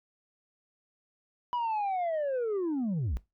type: linear sweep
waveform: sine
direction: down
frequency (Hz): 987.8 to 46.19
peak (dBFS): -25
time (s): 1.53-3.17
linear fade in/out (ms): 0
effects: noise-tail reverb RT60 0.2 s tail -20 dB re dry + tanh soft clip ceiling -27 dBFS